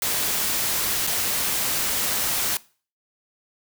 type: noise with dropouts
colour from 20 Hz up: white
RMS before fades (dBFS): -24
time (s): 0.02-2.57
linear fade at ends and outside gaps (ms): 2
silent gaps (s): 1.068-1.072
effects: noise-tail reverb RT60 0.4 s tail -21 dB re dry